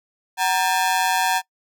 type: ring-modulated tone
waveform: sawtooth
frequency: 844 Hz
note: G#5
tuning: 28 cents sharp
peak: -11 dBFS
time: 0.37-1.42 s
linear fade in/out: 50 ms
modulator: 89 Hz
effects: noise-tail reverb RT60 0.1 s tail -22 dB re dry